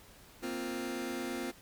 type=chord; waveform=sawtooth; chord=Bb suspended second; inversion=none; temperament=just; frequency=233.1 / 262.2 / 349.6 Hz; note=Bb3 / C4 / F4; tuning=0 / +4 / +2 cents; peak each=-38 / -35 / -35 dBFS; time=0.42-1.52 s; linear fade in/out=20 ms; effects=pink hiss -57 dBFS RMS until 1.61 s